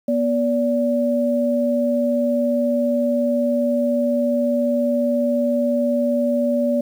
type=tone pair together; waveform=sine; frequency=242.6 / 577 Hz; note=B3 / D5; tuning=-31 / -31 cents; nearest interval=octave + minor third; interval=1500 cents; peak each=-19 dBFS; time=0.08-6.81 s; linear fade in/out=5 ms; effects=8-bit